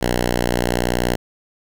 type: tone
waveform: 5% pulse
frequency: 60.4 Hz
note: B1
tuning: 38 cents flat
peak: -6 dBFS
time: 0.01-1.16 s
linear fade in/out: 10 ms
effects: none